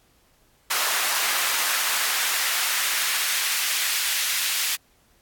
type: noise with high-pass filter sweep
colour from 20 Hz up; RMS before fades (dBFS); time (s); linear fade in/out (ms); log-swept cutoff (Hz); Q
pink; -24; 0.7-4.76; 10; 1100 to 2400; 0.91
effects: pink hiss -61 dBFS RMS until 5.21 s + AAC 64 kbps